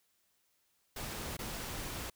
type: noise with dropouts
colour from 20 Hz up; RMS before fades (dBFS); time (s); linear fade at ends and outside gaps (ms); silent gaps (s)
pink; -41; 0.96-2.1; 5; 1.369-1.389
effects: white hiss -75 dBFS RMS until 2.15 s